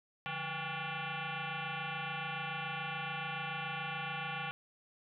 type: tone with frequency modulation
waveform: sine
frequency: 784 Hz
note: G5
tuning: in tune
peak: -36 dBFS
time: 0.26-4.51 s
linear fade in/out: 0 ms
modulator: 319 Hz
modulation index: 7.1
effects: none